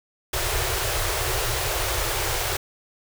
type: band-stop noise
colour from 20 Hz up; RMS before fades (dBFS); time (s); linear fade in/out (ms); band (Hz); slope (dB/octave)
pink; -25; 0.33-2.57; 5; 130 to 340; 96
effects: none